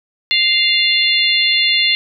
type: harmonic tone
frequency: 698 Hz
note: F5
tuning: 1 cent flat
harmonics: 3 / 4 / 5 / 6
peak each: -17 / -17 / -17 / -17 dBFS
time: 0.31-1.95 s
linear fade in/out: 0 ms
effects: none